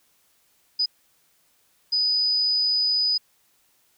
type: tone bursts at uneven times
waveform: sine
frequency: 4978 Hz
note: D#8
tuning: in tune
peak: -19 dBFS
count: 2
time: 0.79-0.86 / 1.92-3.18 s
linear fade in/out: 10 ms
effects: white hiss -64 dBFS RMS until 3.97 s